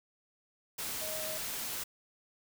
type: tone in noise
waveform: sine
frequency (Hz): 626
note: D#5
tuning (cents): +10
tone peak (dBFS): -41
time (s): 1.01-1.38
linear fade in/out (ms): 10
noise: white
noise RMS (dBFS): -38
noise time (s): 0.78-1.84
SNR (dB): -6
effects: none